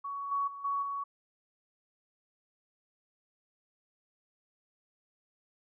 sine tone with level steps, 1121 Hz, C#6, 19 cents sharp, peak -35 / -28 / -41 / -29 / -33 dBFS, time 0.04-1.04 s, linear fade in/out 10 ms, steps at 0.31 / 0.47 / 0.64 / 0.82 s, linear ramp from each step 10 ms, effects none

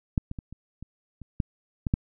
clicks, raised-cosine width 5 ms, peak -10 / -21 / -23 / -29 / -27 / -29 / -12 / -14 / -9 dBFS, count 9, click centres 0.178 / 0.314 / 0.388 / 0.526 / 0.826 / 1.217 / 1.402 / 1.868 / 1.939 s, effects none

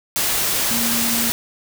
sine tone in noise, 233.1 Hz, A#3, in tune, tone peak -24 dBFS, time 0.71-1.3 s, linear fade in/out 0 ms, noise white, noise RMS -20 dBFS, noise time 0.16-1.32 s, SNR -7 dB, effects none

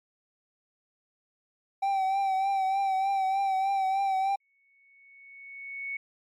triangle tone with vibrato, 775 Hz, G5, 20 cents flat, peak -22 dBFS, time 1.82-4.36 s, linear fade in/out 10 ms, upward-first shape triangle, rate 3.3 Hz, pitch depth 44 cents each way
sine tone with exponential growth, 2217 Hz, C#7, in tune, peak -30 dBFS, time 4.4-5.97 s, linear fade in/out 5 ms, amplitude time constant 340 ms
effects MP3 64 kbps

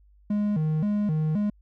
triangle tone with vibrato, 179.6 Hz, F3, 49 cents sharp, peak -20 dBFS, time 0.3-1.5 s, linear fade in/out 5 ms, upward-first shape square, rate 1.9 Hz, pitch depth 250 cents each way, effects added 50 Hz sine -54 dBFS peak until 1.61 s

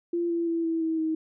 sine tone with pitch steps, 343.4 / 338.1 / 332.9 / 327.7 / 322.6 / 317.6 Hz, F4 / E4 / E4 / E4 / E4 / D#4, -29 / +44 / +17 / -10 / -37 / +36 cents, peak -24 dBFS, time 0.13-1.15 s, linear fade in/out 5 ms, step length 170 ms, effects none

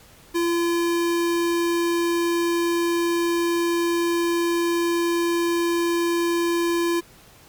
square tone, 341.2 Hz, F4, 40 cents flat, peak -20 dBFS, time 0.34-7.01 s, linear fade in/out 20 ms, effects pink hiss -50 dBFS RMS until 7.48 s + MP3 96 kbps

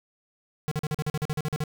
square tone bursts, 152.1 Hz, D#3, 39 cents flat, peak -26 dBFS, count 13, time 0.68-1.638 s, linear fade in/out 0 ms, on 34 ms, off 43 ms, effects none

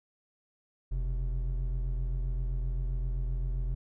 triangle tone pair together, 44.62 / 126.2 Hz, F1 / B2, +38 / +38 cents, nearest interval octave + tritone, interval 1800 cents, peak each -27 / -37 dBFS, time 0.91-3.75 s, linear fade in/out 10 ms, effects none

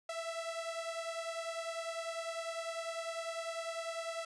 sawtooth beating tone pair, 659.3 / 669.3 Hz, E5 / E5, 0 / +26 cents, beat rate 10 Hz, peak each -36 / -39 dBFS, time 0.09-4.25 s, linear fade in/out 5 ms, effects resampled to 22050 Hz

